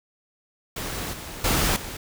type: noise with level steps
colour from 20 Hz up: pink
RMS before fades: -31 / -37 / -22 / -35 dBFS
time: 0.76-1.97 s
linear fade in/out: 5 ms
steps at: 1.13 / 1.44 / 1.76 s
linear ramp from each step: 5 ms
effects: none